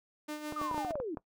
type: tone with tremolo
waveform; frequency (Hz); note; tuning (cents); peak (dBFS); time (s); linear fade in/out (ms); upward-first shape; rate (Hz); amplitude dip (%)
sawtooth; 301.4; D4; +45; -32; 0.28-0.92; 10; sine; 6.3; 55
type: clicks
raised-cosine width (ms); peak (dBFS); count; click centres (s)
1; -25; 10; 0.524 / 0.615 / 0.713 / 0.745 / 0.779 / 0.848 / 0.908 / 0.955 / 1.001 / 1.172
type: linear sweep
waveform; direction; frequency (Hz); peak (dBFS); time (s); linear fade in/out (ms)
sine; down; 1244.5 to 281.7; -34; 0.56-1.15; 5
effects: noise-tail reverb RT60 0.1 s tail -20 dB re dry